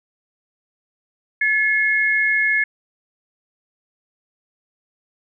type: tone pair together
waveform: sine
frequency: 1716.8 / 2163 Hz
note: A6 / C#7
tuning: -43 / -43 cents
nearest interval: major third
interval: 400 cents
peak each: -18 dBFS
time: 1.41-2.64 s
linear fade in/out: 5 ms
effects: none